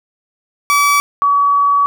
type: tone pair in turn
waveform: 30% pulse / sine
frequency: 1148 / 1136.1 Hz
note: D6 / C#6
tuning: -40 / +42 cents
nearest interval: unison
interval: 18 cents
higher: first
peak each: -7 / -9 dBFS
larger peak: first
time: 0.7-1 / 1.22-1.86 s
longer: second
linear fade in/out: 0 ms
effects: none